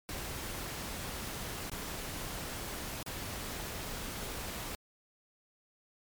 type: noise with dropouts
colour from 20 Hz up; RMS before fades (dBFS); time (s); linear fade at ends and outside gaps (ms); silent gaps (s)
pink; -40; 0.09-4.75; 0; 1.697-1.717 / 3.028-3.063
effects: MP3 96 kbps